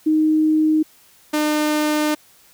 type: tone pair in turn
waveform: sine / sawtooth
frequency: 311.1 / 302.4 Hz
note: D#4 / D#4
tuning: 0 / -49 cents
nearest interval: unison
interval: 49 cents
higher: first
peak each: -13 dBFS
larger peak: neither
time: 0.06-0.83 / 1.33-2.15 s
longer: second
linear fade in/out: 10 ms
effects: white hiss -52 dBFS RMS until 2.53 s